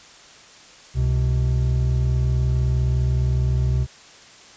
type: tone pair together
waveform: triangle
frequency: 67.17 / 126.8 Hz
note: C2 / B2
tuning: +46 / +46 cents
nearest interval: major seventh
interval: 1100 cents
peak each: -18 dBFS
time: 0.94-3.87 s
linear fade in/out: 50 ms
effects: white hiss -46 dBFS RMS until 4.56 s + resampled to 16000 Hz